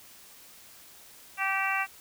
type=harmonic tone; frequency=387.6 Hz; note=G4; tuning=20 cents flat; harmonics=2 / 3 / 4 / 5 / 6 / 7; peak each=-33 / -33 / -33 / -33 / -33 / -33 dBFS; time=1.37-1.87 s; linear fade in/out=50 ms; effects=white hiss -52 dBFS RMS until 2 s